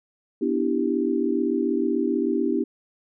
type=chord; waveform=sine; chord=E minor seventh; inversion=second; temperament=equal; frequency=246.9 / 293.7 / 329.6 / 392 Hz; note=B3 / D4 / E4 / G4; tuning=0 / 0 / 0 / 0 cents; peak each=-26 dBFS; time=0.41-2.64 s; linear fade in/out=10 ms; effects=none